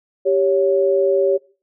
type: tone pair together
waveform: sine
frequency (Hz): 392 / 557.4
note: G4 / C#5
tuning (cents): 0 / +9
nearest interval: tritone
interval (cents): 609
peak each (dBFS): -16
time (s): 0.25-1.38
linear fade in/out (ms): 20
effects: noise-tail reverb RT60 0.4 s tail -22 dB re dry